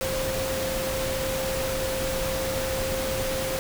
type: tone in noise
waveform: sine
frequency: 527 Hz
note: C5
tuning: 12 cents sharp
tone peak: -28 dBFS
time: 0.01-3.59 s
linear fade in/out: 0 ms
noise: pink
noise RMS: -30 dBFS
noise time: 0.01-3.59 s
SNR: -1 dB
effects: none